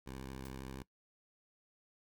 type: tone with vibrato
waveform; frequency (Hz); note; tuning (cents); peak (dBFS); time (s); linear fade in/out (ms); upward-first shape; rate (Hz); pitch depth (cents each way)
10% pulse; 66; C2; +16; -36; 0.06-0.83; 10; square; 13; 34
type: noise with exponential decay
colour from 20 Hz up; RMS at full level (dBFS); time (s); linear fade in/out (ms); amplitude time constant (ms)
white; -49; 0.45-0.53; 5; 17
effects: noise-tail reverb RT60 0.1 s tail -20 dB re dry